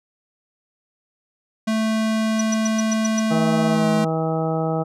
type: tone with pitch glide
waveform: square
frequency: 220 to 214.1 Hz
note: A3 to A3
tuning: 0 to -47 cents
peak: -19 dBFS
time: 1.67-4.05 s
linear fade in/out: 10 ms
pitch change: -47 cents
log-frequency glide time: 3.68-3.86 s
type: tone bursts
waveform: sine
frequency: 5900 Hz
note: F#8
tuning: 6 cents flat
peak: -21 dBFS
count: 7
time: 2.39-3.197 s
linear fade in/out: 5 ms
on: 21 ms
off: 110 ms
type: harmonic tone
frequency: 160.7 Hz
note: E3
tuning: 44 cents flat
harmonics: 1 / 2 / 3 / 4 / 5 / 6 / 7 / 8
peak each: -23 / -28 / -26 / -27 / -28 / -42 / -43 / -33 dBFS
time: 3.3-4.84 s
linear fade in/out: 20 ms
effects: low-pass 9000 Hz 12 dB/octave